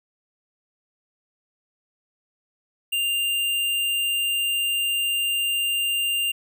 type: tone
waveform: square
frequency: 2794 Hz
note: F7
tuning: in tune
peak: -22 dBFS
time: 2.92-6.32 s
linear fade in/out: 10 ms
effects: none